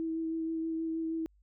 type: tone with vibrato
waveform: sine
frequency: 324.5 Hz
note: E4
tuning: 27 cents flat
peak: -31 dBFS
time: 0-1.26 s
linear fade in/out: 0 ms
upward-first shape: sine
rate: 6.3 Hz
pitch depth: 13 cents each way
effects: added 50 Hz sine -62 dBFS peak until 1.42 s